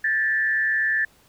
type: tone with frequency modulation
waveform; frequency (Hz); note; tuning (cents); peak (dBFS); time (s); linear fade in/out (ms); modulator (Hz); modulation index
sine; 1756; A6; -4; -19; 0.04-1.05; 5; 136; 0.6
effects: pink hiss -57 dBFS RMS until 1.28 s